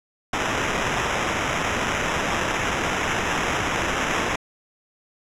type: noise with sample-and-hold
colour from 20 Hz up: violet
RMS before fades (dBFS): -24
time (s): 0.33-4.36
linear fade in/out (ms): 5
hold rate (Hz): 4410
effects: low-pass 7000 Hz 12 dB/octave